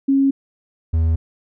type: tone pair in turn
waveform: sine / triangle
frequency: 273.2 / 81.22 Hz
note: C#4 / E2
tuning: -25 / -25 cents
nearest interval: octave + major sixth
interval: 2100 cents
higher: first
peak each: -12 dBFS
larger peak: neither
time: 0.08-0.31 / 0.93-1.16 s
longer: neither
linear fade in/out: 10 ms
effects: none